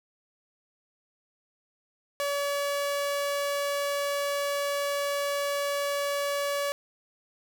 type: tone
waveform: sawtooth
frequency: 569 Hz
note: C#5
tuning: 45 cents sharp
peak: -23 dBFS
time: 2.2-6.72 s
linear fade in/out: 0 ms
effects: none